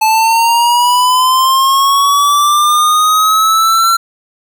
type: linear sweep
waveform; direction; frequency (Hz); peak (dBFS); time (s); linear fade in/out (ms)
square; up; 869 to 1361; -8; 0.01-3.97; 10
effects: none